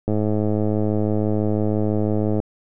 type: click train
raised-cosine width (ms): 2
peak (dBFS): -9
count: 247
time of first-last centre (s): 0.08-2.401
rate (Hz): 106
effects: none